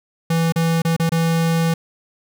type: tone with dropouts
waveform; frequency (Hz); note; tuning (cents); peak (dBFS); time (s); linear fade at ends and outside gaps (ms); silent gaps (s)
square; 165.1; E3; +3; -16; 0.3-1.74; 5; 0.523-0.559 / 0.82-0.849 / 0.965-0.997 / 1.094-1.119
effects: none